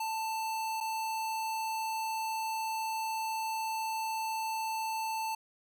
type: tone with dropouts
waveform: square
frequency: 886 Hz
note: A5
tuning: 12 cents sharp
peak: -33 dBFS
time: 0-5.35 s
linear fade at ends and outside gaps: 5 ms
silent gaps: 0.804-0.808 s
effects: none